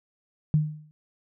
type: tone with exponential decay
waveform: sine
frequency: 152.6 Hz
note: D#3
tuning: 33 cents flat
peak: -15 dBFS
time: 0.54-0.91 s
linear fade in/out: 0 ms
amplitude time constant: 80 ms
effects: none